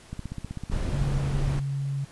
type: click train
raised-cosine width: 5 ms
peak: -21 dBFS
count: 16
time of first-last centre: 0.13-1.079 s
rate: 15.8 Hz
type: noise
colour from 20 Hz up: brown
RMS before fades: -28 dBFS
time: 0.71-1.6 s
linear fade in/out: 10 ms
type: tone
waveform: sine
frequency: 138.59 Hz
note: C#3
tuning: in tune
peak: -26 dBFS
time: 0.92-2.05 s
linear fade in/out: 10 ms
effects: pink hiss -51 dBFS RMS until 2.11 s + resampled to 24000 Hz